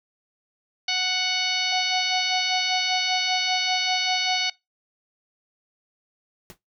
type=harmonic tone; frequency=740 Hz; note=F#5; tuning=in tune; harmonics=1 / 2 / 3 / 4 / 5 / 6 / 7 / 8; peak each=-33 / -36 / -28 / -28 / -30 / -27 / -36 / -35 dBFS; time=0.88-4.5 s; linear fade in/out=5 ms
type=tone with tremolo; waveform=sine; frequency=740 Hz; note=F#5; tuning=in tune; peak=-21 dBFS; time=1.72-4.41 s; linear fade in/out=5 ms; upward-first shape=sine; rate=5.1 Hz; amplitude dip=90%
type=noise with exponential decay; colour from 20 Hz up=pink; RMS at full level=-38 dBFS; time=6.5-6.58 s; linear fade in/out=0 ms; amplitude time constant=16 ms
effects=noise-tail reverb RT60 0.2 s tail -23 dB re dry